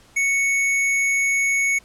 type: tone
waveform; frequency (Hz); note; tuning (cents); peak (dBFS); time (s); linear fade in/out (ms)
square; 2217; C#7; 0; -18; 0.16-1.79; 10
effects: pink hiss -52 dBFS RMS until 1.84 s + low-pass 10000 Hz 12 dB/octave